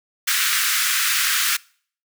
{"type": "high-pass noise", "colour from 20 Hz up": "pink", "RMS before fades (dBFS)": -20, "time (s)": [0.27, 1.57], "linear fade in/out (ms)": 10, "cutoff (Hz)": 1300, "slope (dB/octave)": 48, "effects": ["noise-tail reverb RT60 0.5 s tail -24 dB re dry"]}